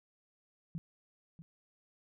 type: tone with echo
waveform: sine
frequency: 164.81 Hz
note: E3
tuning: in tune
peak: -36 dBFS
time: 0.75-0.78 s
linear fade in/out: 0 ms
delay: 640 ms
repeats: 1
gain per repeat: -12 dB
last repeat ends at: 1.42 s
effects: none